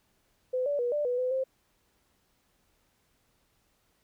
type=tone with pitch steps; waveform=sine; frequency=508 / 576 / 484.2 / 590 / 492.7 / 506 / 526 Hz; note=B4 / D5 / B4 / D5 / B4 / B4 / C5; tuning=+49 / -34 / -34 / +8 / -4 / +42 / +9 cents; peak=-26 dBFS; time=0.53-1.44 s; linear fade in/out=10 ms; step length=130 ms; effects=pink hiss -71 dBFS RMS until 4.03 s